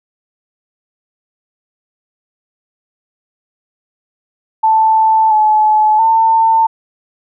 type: tone with pitch steps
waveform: sine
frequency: 881 / 858 / 898 Hz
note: A5 / A5 / A5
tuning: +2 / -44 / +35 cents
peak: -7 dBFS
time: 4.63-6.67 s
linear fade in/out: 10 ms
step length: 680 ms
effects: none